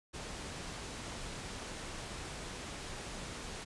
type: low-pass noise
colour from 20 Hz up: pink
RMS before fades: -44 dBFS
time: 0.13-3.65 s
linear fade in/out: 20 ms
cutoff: 9500 Hz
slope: 24 dB/octave
effects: resampled to 24000 Hz